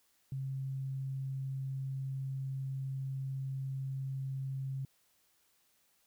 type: tone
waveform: sine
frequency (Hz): 134.3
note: C3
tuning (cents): +46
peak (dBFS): -35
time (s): 0.32-4.85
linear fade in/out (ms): 2
effects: white hiss -72 dBFS RMS until 6.06 s